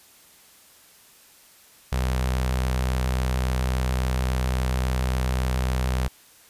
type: tone with notch filter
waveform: sawtooth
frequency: 63.6 Hz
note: C2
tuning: 48 cents flat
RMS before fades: -24 dBFS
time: 1.92-6.08 s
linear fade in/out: 5 ms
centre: 300 Hz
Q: 1.4
effects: white hiss -53 dBFS RMS until 6.49 s + resampled to 32000 Hz